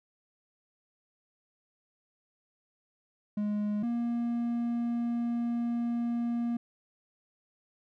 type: tone pair in turn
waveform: triangle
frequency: 208.4 / 236.3 Hz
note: G#3 / A#3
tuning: +6 / +24 cents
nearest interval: major second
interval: 218 cents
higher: second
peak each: -26 dBFS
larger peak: neither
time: 3.37-3.83 / 3.83-6.57 s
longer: second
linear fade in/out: 5 ms
effects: none